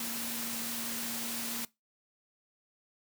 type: tone in noise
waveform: sine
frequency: 233.1 Hz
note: A#3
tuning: in tune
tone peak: -42 dBFS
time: 0-1.65 s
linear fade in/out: 2 ms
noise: white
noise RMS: -37 dBFS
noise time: 0-1.65 s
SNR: -8 dB
effects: noise-tail reverb RT60 0.2 s tail -21 dB re dry + high-pass 100 Hz 12 dB/octave